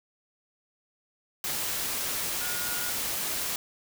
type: tone in noise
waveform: sine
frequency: 1437 Hz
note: F6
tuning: 49 cents sharp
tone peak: -38 dBFS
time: 2.41-2.9 s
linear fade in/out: 2 ms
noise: white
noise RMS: -31 dBFS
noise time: 1.44-3.56 s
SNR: -10 dB
effects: none